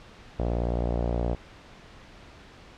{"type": "tone with low-pass filter", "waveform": "sawtooth", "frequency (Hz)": 59, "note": "A#1", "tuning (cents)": 22, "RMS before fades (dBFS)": -27, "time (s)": [0.39, 1.35], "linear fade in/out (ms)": 5, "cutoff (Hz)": 630, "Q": 2.5, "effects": ["pink hiss -49 dBFS RMS until 2.77 s", "low-pass 4000 Hz 12 dB/octave"]}